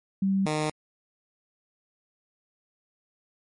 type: tone pair in turn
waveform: sine / 10% pulse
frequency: 193.9 / 153.37 Hz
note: G3 / D#3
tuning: -19 / -25 cents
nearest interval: major third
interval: 406 cents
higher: first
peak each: -21 / -17 dBFS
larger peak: second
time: 0.22-0.46 / 0.46-0.7 s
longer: neither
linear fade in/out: 5 ms
effects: MP3 48 kbps